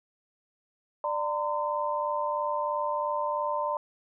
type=tone cluster; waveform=sine; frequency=592 / 919 / 1022 Hz; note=D5 / A#5 / C6; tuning=+14 / -25 / -41 cents; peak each=-31 dBFS; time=1.04-3.77 s; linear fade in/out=2 ms; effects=none